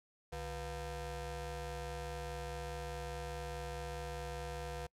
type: ring-modulated tone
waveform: 25% pulse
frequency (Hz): 213.6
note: G#3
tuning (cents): +49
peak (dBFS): -34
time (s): 0.32-4.87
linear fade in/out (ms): 10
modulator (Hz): 278
effects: noise-tail reverb RT60 0.1 s tail -26 dB re dry + low-pass 12000 Hz 12 dB/octave